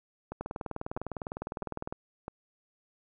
two click trains, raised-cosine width 1 ms, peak -23 / -21 dBFS, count 4 / 31, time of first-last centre 0.32-2.281 / 0.41-1.925 s, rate 1.53 / 19.8 Hz, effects none

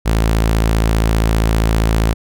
sawtooth tone, 55.1 Hz, A1, 3 cents sharp, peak -8 dBFS, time 0.05-2.14 s, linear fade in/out 20 ms, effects none

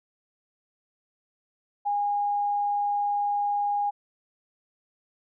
sine tone, 818 Hz, G#5, 26 cents flat, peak -23 dBFS, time 1.85-3.91 s, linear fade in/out 20 ms, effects none

